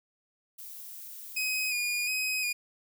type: noise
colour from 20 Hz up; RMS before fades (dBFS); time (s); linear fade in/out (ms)
violet; -44; 0.58-1.71; 10
type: tone with vibrato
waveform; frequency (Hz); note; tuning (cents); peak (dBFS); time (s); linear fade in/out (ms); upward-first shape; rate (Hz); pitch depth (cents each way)
sawtooth; 2480; D#7; -6; -25; 1.36-2.53; 10; square; 1.4; 30
effects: none